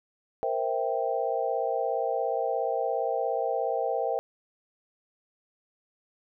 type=chord; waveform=sine; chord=C dominant seventh; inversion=third; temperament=equal; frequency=466.2 / 523.3 / 659.3 / 784 Hz; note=Bb4 / C5 / E5 / G5; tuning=0 / 0 / 0 / 0 cents; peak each=-31 dBFS; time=0.43-4.19 s; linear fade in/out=0 ms; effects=none